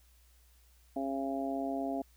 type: harmonic tone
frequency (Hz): 136.2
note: C#3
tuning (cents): -30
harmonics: 2 / 3 / 4 / 5 / 6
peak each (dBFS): -35 / -43 / -44 / -36 / -46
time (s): 0.96-2.02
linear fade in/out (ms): 5
effects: added 60 Hz sine -61 dBFS peak until 2.16 s + white hiss -68 dBFS RMS until 2.16 s